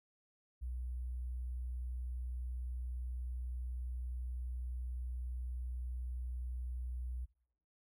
sine tone with sample-and-hold, 61.74 Hz, B1, in tune, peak -38 dBFS, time 0.61-7.26 s, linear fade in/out 20 ms, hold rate 11025 Hz, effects noise-tail reverb RT60 0.8 s tail -24 dB re dry

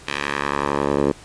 10% pulse tone with band-pass filter sweep, 71.1 Hz, C#2, 45 cents sharp, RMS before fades -22 dBFS, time 0.07-1.12 s, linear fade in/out 10 ms, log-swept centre 2700 to 430 Hz, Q 1.2, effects pink hiss -44 dBFS RMS until 1.24 s + resampled to 22050 Hz

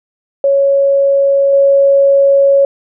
sine tone with level steps, 554.4 Hz, C#5, in tune, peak -7 / -5 dBFS, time 0.44-2.65 s, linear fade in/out 2 ms, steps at 1.53 s, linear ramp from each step 2 ms, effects none

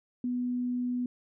sine tone, 246.9 Hz, B3, in tune, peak -28 dBFS, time 0.24-1.06 s, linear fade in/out 2 ms, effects none

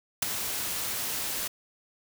white noise with ADSR envelope, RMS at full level -22 dBFS, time 0.22-1.48 s, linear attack 7 ms, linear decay 8 ms, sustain -10 dB, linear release 9 ms, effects none

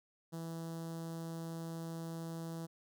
sawtooth tone with notch filter, 164.81 Hz, E3, in tune, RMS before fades -43 dBFS, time 0.32-2.67 s, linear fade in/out 20 ms, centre 2300 Hz, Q 0.65, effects none

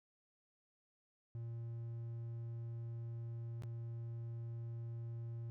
triangle tone with dropouts, 116.3 Hz, A#2, 4 cents flat, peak -40 dBFS, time 1.35-5.5 s, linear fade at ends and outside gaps 0 ms, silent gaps 3.622-3.635 s, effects none

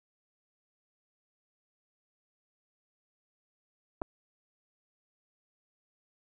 clicks, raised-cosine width 1 ms, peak -25 / -19 dBFS, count 2, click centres 4.016 / 4.019 s, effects none

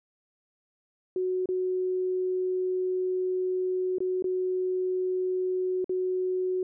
sine tone with dropouts, 369.1 Hz, F#4, 4 cents flat, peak -25 dBFS, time 1.16-6.63 s, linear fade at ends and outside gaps 2 ms, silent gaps 1.458-1.488 / 3.984-4.004 / 4.224-4.242 / 5.844-5.894 s, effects none

